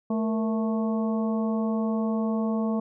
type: harmonic tone with a mistuned harmonic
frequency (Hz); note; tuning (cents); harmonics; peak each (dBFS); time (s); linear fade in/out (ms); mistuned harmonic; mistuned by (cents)
220; A3; 0; 1 / 2 / 3 / 4 / 5; -24 / -33 / -34 / -40 / -39; 0.1-2.8; 5; 2; +86
effects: none